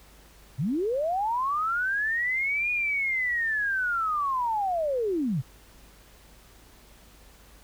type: linear two-way sweep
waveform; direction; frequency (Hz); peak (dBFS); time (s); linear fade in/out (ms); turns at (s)
sine; up then down; 112.6 to 2462 to 112.6; -24; 0.58-5.42; 20; 2.71
effects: added 50 Hz sine -54 dBFS peak until 7.63 s + pink hiss -55 dBFS RMS until 7.63 s